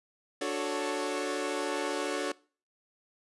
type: chord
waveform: sawtooth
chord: D major seventh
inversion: none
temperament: equal with one note detuned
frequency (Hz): 293.7 / 367.2 / 440 / 554.4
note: D4 / F#4 / A4 / C#5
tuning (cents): 0 / -13 / 0 / 0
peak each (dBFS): -32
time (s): 0.41-2.32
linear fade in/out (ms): 5
effects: noise-tail reverb RT60 0.4 s tail -22 dB re dry + resampled to 24000 Hz